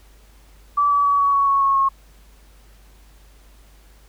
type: tone with pitch steps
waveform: sine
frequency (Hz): 1156 / 1146 / 1136.1 / 1126.3 / 1116.6 / 1107 / 1097.4 / 1088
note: D6 / D6 / C#6 / C#6 / C#6 / C#6 / C#6 / C#6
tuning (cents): -28 / -43 / +42 / +27 / +12 / -3 / -18 / -33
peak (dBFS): -14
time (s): 0.77-1.89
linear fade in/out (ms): 10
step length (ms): 140
effects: added 50 Hz sine -47 dBFS peak until 4.08 s + pink hiss -55 dBFS RMS until 4.08 s